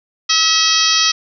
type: harmonic tone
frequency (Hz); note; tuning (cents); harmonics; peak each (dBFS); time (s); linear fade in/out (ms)
644; E5; -41; 2 / 3 / 4 / 5 / 6 / 7 / 8 / 9; -21 / -23 / -22 / -18 / -20 / -19 / -18 / -19; 0.29-1.12; 10
effects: none